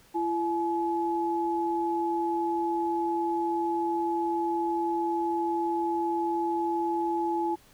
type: tone pair together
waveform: sine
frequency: 338.6 / 851.3 Hz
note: E4 / G#5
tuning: +46 / +43 cents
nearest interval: octave + major third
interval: 1597 cents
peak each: -28 dBFS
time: 0.14-7.56 s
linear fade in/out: 20 ms
effects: pink hiss -58 dBFS RMS until 7.73 s